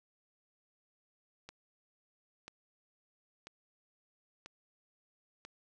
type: click train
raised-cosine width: 0.2 ms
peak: -30 dBFS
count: 5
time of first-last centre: 1.49-5.45 s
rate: 1.01 Hz
effects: none